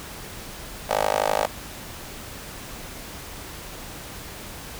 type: tone with high-pass filter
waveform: 15% pulse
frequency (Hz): 51.91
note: G#1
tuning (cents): 0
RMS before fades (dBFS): -23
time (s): 0.89-1.47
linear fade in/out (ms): 10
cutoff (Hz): 670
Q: 5.7
effects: pink hiss -38 dBFS RMS until 4.79 s